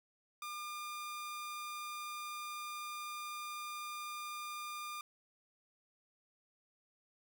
sawtooth tone, 1204 Hz, D6, 43 cents sharp, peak -38 dBFS, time 0.42-5.01 s, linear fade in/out 2 ms, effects none

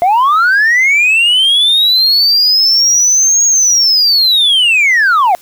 sine linear two-way sweep, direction up then down, 680 to 6640 to 680 Hz, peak -4 dBFS, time 0.02-5.35 s, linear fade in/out 0 ms, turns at 3.45 s, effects tanh soft clip ceiling -5 dBFS + white hiss -42 dBFS RMS until 5.41 s

